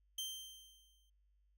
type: tone with exponential decay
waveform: sawtooth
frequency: 3136 Hz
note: G7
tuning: in tune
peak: -35 dBFS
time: 0.18-1.1 s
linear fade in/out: 5 ms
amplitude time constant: 200 ms
effects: added 50 Hz sine -70 dBFS peak until 1.57 s